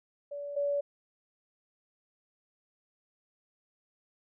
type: tone pair in turn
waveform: sine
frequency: 574 / 571.7 Hz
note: D5 / D5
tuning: -40 / -47 cents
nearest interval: unison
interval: 7 cents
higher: first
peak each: -36 / -27 dBFS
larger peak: second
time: 0.31-0.56 / 0.56-0.81 s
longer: neither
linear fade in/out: 10 ms
effects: none